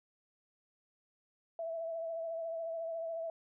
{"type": "tone with vibrato", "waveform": "sine", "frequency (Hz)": 659.3, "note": "E5", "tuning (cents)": 0, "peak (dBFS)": -36, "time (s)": [1.59, 3.3], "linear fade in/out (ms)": 2, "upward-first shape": "triangle", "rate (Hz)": 14, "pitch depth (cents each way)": 36, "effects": []}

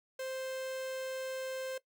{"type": "tone", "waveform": "45% pulse", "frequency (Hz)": 523.3, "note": "C5", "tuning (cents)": 0, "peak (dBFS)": -37, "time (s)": [0.19, 1.78], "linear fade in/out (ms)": 5, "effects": ["noise-tail reverb RT60 0.1 s tail -18 dB re dry"]}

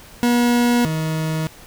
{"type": "tone pair in turn", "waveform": "40% pulse", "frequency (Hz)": [240.8, 158.11], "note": ["B3", "D#3"], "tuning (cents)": [-44, 28], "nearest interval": "perfect fifth", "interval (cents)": 728, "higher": "first", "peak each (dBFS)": [-13, -19], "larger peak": "first", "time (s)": [[0.23, 0.85], [0.85, 1.47]], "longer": "neither", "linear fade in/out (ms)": 0, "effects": ["pink hiss -43 dBFS RMS until 1.66 s"]}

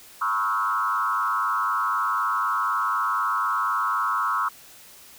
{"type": "tone with frequency modulation", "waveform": "sine", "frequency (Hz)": 1200, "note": "D6", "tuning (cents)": 37, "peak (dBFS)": -21, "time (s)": [0.21, 4.49], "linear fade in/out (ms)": 10, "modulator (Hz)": 104, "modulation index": 1.9, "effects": ["white hiss -48 dBFS RMS until 5.18 s"]}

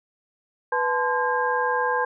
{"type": "tone cluster", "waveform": "sine", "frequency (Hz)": [493.9, 868, 1033, 1611], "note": ["B4", "A5", "C6", "G6"], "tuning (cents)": [0, -24, -22, 47], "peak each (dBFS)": -26, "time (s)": [0.72, 2.05], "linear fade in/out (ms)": 5, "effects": []}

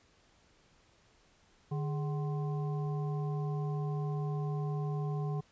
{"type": "harmonic tone with a mistuned harmonic", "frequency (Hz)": 150, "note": "D3", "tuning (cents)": 37, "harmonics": [1, 3, 5, 7], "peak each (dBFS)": [-32, -42, -46, -49], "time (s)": [1.71, 5.41], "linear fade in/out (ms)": 10, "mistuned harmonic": 3, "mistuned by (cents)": -140, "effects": ["pink hiss -66 dBFS RMS until 5.51 s", "resampled to 16000 Hz"]}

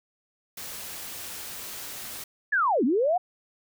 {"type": "noise", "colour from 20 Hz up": "white", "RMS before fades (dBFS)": -38, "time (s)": [0.57, 2.24], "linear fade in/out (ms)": 5}
{"type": "linear two-way sweep", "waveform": "sine", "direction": "down then up", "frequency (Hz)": [1760, 220, 751], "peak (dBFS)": -20, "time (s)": [2.52, 3.18], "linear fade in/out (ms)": 10, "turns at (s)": 2.84}
{"effects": []}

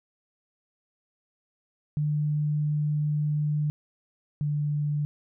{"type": "tone pair in turn", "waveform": "sine", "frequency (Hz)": [149.5, 147.61], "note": ["D3", "D3"], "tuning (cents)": [31, 9], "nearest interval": "unison", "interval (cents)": 22, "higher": "first", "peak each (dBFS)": [-23, -24], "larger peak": "first", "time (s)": [[1.97, 3.7], [4.41, 5.05]], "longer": "first", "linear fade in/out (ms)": 0, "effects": []}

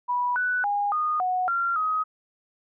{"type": "tone with pitch steps", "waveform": "sine", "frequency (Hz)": [980, 1487, 816, 1230, 735, 1378, 1261], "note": ["B5", "F#6", "G#5", "D#6", "F#5", "F6", "D#6"], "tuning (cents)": [-14, 8, -31, -20, -12, -24, 23], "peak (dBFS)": -22, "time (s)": [0.08, 2.04], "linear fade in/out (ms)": 20, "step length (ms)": 280, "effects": []}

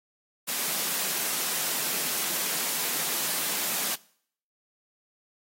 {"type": "high-pass noise", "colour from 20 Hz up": "white", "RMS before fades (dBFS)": -29, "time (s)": [0.47, 3.96], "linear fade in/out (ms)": 20, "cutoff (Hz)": 150, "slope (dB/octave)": 96, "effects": ["noise-tail reverb RT60 0.6 s tail -22 dB re dry", "AAC 48 kbps"]}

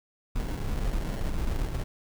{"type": "noise with sample-and-hold", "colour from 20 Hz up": "brown", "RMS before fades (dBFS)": -29, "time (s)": [0.35, 1.84], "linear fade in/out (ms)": 10, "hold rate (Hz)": 1225, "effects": []}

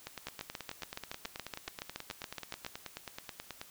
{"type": "two click trains", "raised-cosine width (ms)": 0.2, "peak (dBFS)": [-23, -21], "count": [34, 18], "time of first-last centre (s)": [[0.07, 3.615], [0.27, 2.664]], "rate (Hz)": [9.31, 7.1], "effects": ["white hiss -56 dBFS RMS until 3.7 s"]}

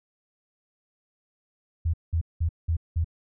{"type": "tone bursts", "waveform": "sine", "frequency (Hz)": 82.41, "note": "E2", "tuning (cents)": 0, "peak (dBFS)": -21, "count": 5, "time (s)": [1.85, 3.045], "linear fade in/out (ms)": 10, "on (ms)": 87, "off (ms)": 190, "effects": []}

